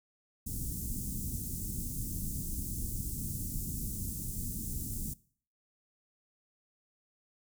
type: band-stop noise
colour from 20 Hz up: pink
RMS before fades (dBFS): -37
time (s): 0.46-5.14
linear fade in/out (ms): 10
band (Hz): 250 to 7500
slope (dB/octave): 24
effects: noise-tail reverb RT60 0.5 s tail -21 dB re dry